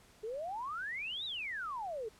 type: exponential two-way sweep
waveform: sine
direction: up then down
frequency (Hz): 415.3 to 3951 to 415.3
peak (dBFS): -37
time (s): 0.23-2.09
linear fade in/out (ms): 10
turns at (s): 1.25
effects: pink hiss -62 dBFS RMS until 2.19 s + low-pass 11000 Hz 12 dB/octave